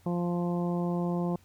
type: harmonic tone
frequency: 174.61 Hz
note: F3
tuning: in tune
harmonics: 1 / 2 / 3 / 4 / 5 / 6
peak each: -28 / -34 / -38 / -40 / -42 / -44 dBFS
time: 0.06-1.36 s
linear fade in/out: 2 ms
effects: added 92 Hz sine -59 dBFS peak until 1.44 s + pink hiss -63 dBFS RMS until 1.44 s